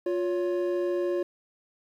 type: tone pair together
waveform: triangle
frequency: 353.2 / 560.7 Hz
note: F4 / C#5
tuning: +20 / +20 cents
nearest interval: minor sixth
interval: 800 cents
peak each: -24 / -29 dBFS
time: 0.06-1.23 s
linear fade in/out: 5 ms
effects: 10-bit